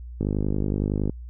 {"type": "click train", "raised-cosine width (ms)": 3, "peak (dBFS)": -12, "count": 46, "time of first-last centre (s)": [0.21, 1.096], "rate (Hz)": 50.8, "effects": ["added 60 Hz sine -35 dBFS peak until 1.29 s"]}